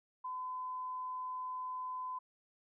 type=tone; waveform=sine; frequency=1015 Hz; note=B5; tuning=47 cents sharp; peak=-38 dBFS; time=0.24-2.19 s; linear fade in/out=10 ms; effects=none